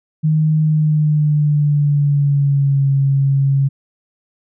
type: tone with pitch glide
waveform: sine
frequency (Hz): 155.4 to 137.65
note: D#3 to C#3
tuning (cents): -2 to -12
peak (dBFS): -11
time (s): 0.23-3.69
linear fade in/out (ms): 20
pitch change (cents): -210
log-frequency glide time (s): 0.61-2.89
effects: none